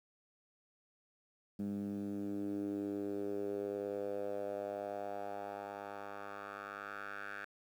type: tone with band-pass filter sweep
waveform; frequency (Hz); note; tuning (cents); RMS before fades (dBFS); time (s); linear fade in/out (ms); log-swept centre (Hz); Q
10% pulse; 101; G#2; -48; -41; 1.59-7.45; 5; 210 to 1600; 3.4
effects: 11-bit